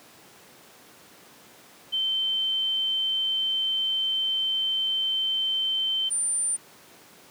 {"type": "tone pair in turn", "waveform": "sine", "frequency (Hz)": [3096, 9166], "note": ["G7", "D9"], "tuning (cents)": [-22, -43], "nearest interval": "octave + perfect fifth", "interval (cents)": 1879, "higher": "second", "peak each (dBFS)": -23, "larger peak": "neither", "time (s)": [[1.92, 6.1], [6.1, 6.57]], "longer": "first", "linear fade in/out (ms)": 20, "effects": ["pink hiss -51 dBFS RMS until 7.3 s", "high-pass 200 Hz 12 dB/octave"]}